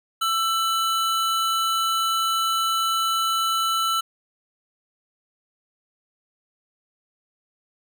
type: tone pair together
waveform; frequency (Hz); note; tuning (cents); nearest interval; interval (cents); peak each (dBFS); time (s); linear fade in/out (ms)
square; 1331.9 / 2990; E6 / F#7; +17 / +17; octave + major second; 1400; -22 / -28; 0.21-4.01; 10
effects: none